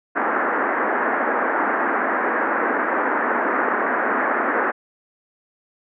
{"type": "band-pass noise", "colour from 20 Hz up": "white", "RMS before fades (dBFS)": -21, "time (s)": [0.15, 4.72], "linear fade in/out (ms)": 20, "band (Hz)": [230, 1800], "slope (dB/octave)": 48, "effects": []}